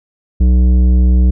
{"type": "tone with tanh clipping", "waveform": "sine", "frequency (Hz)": 62, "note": "B1", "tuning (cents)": 7, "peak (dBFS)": -8, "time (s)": [0.4, 1.31], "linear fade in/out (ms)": 10, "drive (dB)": 11, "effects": []}